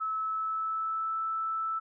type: tone with pitch glide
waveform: sine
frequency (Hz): 1300 to 1318.1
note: E6 to E6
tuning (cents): -24 to -1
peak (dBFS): -29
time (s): 0-1.8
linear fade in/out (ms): 20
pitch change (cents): +23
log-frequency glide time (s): 0.18-1.19
effects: none